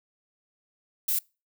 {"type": "noise", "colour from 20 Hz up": "violet", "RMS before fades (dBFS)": -26, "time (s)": [1.08, 1.19], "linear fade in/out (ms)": 5, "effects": ["noise-tail reverb RT60 0.3 s tail -26 dB re dry"]}